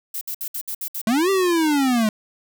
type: noise bursts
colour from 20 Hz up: violet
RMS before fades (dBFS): -28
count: 7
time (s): 0.14-1.016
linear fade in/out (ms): 5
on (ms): 72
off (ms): 62
type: linear two-way sweep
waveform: square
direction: up then down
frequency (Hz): 208.7 to 395.1 to 208.7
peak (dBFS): -17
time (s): 1.07-2.09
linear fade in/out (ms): 2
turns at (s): 1.3
effects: none